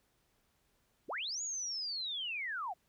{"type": "linear two-way sweep", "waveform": "sine", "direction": "up then down", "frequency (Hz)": [151.6, 6890, 653], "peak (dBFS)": -36, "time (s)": [1.08, 2.74], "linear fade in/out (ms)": 20, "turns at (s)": 1.42, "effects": ["pink hiss -75 dBFS RMS until 2.88 s"]}